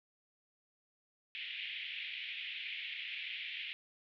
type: band-pass noise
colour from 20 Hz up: pink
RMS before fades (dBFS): -43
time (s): 1.35-3.73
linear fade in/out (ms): 0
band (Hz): 2100 to 3400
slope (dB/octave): 48
effects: none